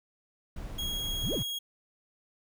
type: noise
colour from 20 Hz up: brown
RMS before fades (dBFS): -38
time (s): 0.56-1.43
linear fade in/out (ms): 5
type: tone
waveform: 40% pulse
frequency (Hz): 3294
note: G#7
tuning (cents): -15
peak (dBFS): -32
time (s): 0.78-1.59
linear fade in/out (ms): 10
type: exponential two-way sweep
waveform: sine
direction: up then down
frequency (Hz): 82.41 to 636 to 82.41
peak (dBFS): -30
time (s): 1.23-1.43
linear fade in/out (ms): 5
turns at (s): 1.34
effects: none